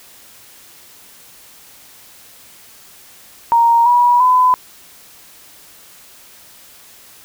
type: tone with pitch steps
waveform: sine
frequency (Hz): 932.3 / 969.1 / 1007.3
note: A#5 / B5 / B5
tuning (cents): 0 / -33 / +34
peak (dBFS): -8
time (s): 3.52-4.54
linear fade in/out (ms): 0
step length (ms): 340
effects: white hiss -43 dBFS RMS until 7.24 s